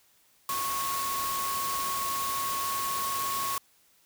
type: tone in noise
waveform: sine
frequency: 1100 Hz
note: C#6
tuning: 14 cents flat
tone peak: -30 dBFS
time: 0.49-3.58 s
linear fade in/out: 2 ms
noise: white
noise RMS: -34 dBFS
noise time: 0.49-3.58 s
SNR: +1 dB
effects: white hiss -64 dBFS RMS until 4.05 s